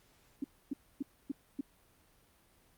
sine tone bursts, 277.2 Hz, C#4, in tune, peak -32 dBFS, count 5, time 0.42-1.61 s, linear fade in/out 5 ms, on 22 ms, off 270 ms, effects pink hiss -67 dBFS RMS until 2.77 s + Opus 48 kbps

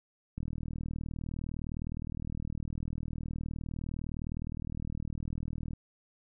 click train, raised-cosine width 5 ms, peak -25 dBFS, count 213, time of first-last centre 0.38-5.734 s, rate 39.6 Hz, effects none

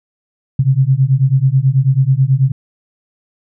sine beating tone pair, 128.9 / 138.1 Hz, C3 / C#3, -26 / -6 cents, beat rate 9.2 Hz, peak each -12 / -12 dBFS, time 0.59-2.52 s, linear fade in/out 5 ms, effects none

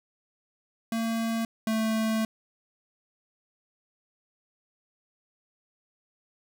square tone pair in turn, 227 / 220.9 Hz, A#3 / A3, -46 / +7 cents, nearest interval unison, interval 47 cents, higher first, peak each -27 / -25 dBFS, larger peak second, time 0.92-1.45 / 1.67-2.25 s, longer second, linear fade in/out 2 ms, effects none

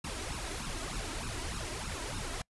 pink noise with flanger, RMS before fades -38 dBFS, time 0.04-2.42 s, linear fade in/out 5 ms, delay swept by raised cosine 0.73 to 3.13 ms, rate 3.3 Hz, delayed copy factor +0.8, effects noise-tail reverb RT60 0.1 s tail -26 dB re dry + resampled to 24000 Hz

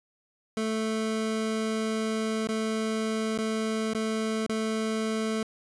25% pulse tone with dropouts, 220 Hz, A3, in tune, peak -23 dBFS, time 0.57-5.43 s, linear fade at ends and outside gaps 2 ms, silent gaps 2.472-2.488 / 3.377-3.386 / 3.935-3.948 / 4.465-4.494 s, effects resampled to 24000 Hz

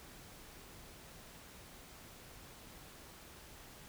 silence, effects pink hiss -55 dBFS RMS until 3.88 s

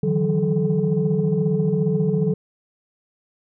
sine tone cluster, 150.4 / 165 / 187.3 / 432.1 Hz, D3 / E3 / F#3 / A4, +42 / +2 / +21 / -31 cents, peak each -22 dBFS, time 0.03-2.34 s, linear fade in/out 5 ms, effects tanh soft clip ceiling -10 dBFS

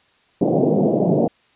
pink band-pass noise, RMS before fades -17 dBFS, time 0.41-1.28 s, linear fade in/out 5 ms, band 140 to 690 Hz, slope 48 dB/octave, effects white hiss -58 dBFS RMS until 1.55 s + resampled to 8000 Hz

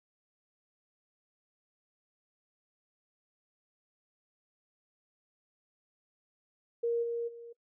sine tone with level steps, 468.5 Hz, A#4, 9 cents sharp, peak -27 / -31 / -44 dBFS, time 6.83-7.53 s, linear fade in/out 10 ms, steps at 7.02 / 7.27 s, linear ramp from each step 20 ms, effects noise-tail reverb RT60 0.1 s tail -23 dB re dry

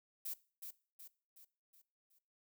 violet noise with echo, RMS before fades -42 dBFS, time 0.25-0.34 s, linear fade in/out 10 ms, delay 370 ms, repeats 5, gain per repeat -6 dB, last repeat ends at 2.19 s, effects noise-tail reverb RT60 0.4 s tail -20 dB re dry

